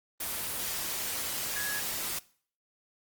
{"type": "tone in noise", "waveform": "sine", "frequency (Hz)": 1675, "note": "G#6", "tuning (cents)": 14, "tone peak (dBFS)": -34, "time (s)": [1.56, 1.8], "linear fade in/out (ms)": 5, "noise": "white", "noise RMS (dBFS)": -34, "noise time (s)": [0.2, 2.19], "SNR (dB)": -3, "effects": ["noise-tail reverb RT60 0.5 s tail -21 dB re dry", "Opus 24 kbps"]}